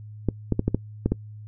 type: clicks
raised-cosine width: 3 ms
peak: -8 dBFS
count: 7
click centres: 0.287 / 0.523 / 0.594 / 0.68 / 0.746 / 1.06 / 1.12 s
effects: noise-tail reverb RT60 0.1 s tail -23 dB re dry + added 106 Hz sine -38 dBFS peak until 1.47 s